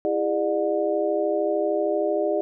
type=tone cluster; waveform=sine; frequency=333.1 / 406.2 / 601 / 725 Hz; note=E4 / G#4 / D5 / F#5; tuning=+18 / -38 / +40 / -35 cents; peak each=-27 / -25 / -24 / -32 dBFS; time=0.05-2.41 s; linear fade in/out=0 ms; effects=none